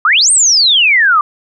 sine exponential two-way sweep, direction up then down, 1156 to 8990 to 1156 Hz, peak -6 dBFS, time 0.05-1.21 s, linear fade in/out 2 ms, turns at 0.31 s, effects none

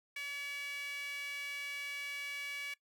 sawtooth tone with high-pass filter, 569 Hz, C#5, 45 cents sharp, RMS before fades -42 dBFS, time 0.16-2.74 s, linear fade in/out 5 ms, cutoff 2100 Hz, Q 8.3, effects noise-tail reverb RT60 0.1 s tail -19 dB re dry

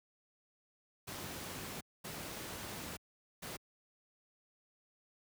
pink noise bursts at uneven times, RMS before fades -44 dBFS, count 3, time 1.07-1.81 / 2.04-2.97 / 3.42-3.57 s, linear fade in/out 10 ms, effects high-pass 80 Hz 12 dB/octave

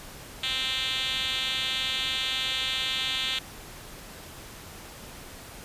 5% pulse tone with band-pass filter, 261.6 Hz, C4, in tune, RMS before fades -29 dBFS, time 0.43-3.39 s, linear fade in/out 5 ms, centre 3600 Hz, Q 3.6, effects pink hiss -44 dBFS RMS until 5.64 s + resampled to 32000 Hz

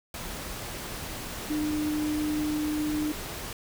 sine tone in noise, 302.6 Hz, D#4, 48 cents flat, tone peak -26 dBFS, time 1.5-3.12 s, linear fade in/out 2 ms, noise pink, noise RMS -37 dBFS, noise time 0.14-3.53 s, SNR +8 dB, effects none

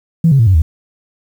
sine tone with pitch steps, 164.81 / 137 / 113.88 / 94.66 / 78.68 Hz, E3 / C#3 / A#2 / F#2 / D#2, 0 / -20 / -40 / +40 / +20 cents, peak -5 dBFS, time 0.24-0.62 s, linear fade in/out 5 ms, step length 76 ms, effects tanh soft clip ceiling -1 dBFS + 7-bit

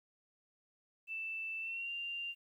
sine tone with pitch glide, 2652 to 2785 Hz, E7 to F7, +10 to -5 cents, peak -38 dBFS, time 1.07-2.35 s, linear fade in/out 50 ms, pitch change +85 cents, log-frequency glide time 1.6-1.91 s, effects 12-bit

